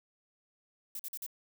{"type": "noise bursts", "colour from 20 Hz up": "violet", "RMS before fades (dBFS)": -40, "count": 4, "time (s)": [0.95, 1.264], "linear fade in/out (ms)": 2, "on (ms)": 44, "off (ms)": 46, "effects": []}